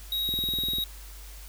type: tone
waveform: square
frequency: 3806 Hz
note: A#7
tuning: 35 cents sharp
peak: -27 dBFS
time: 0.12-0.84 s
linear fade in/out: 2 ms
type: click train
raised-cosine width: 3 ms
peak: -25 dBFS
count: 11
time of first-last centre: 0.29-0.785 s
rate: 20.2 Hz
effects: added 50 Hz sine -42 dBFS peak until 1.48 s + white hiss -49 dBFS RMS until 1.48 s